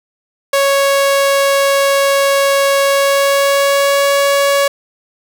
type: tone with pitch glide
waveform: sawtooth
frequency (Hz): 554.4 to 560.8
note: C#5 to C#5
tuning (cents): 0 to +20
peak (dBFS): -6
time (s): 0.53-4.68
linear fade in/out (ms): 5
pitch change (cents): +20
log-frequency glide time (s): 2.82-4.1
effects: none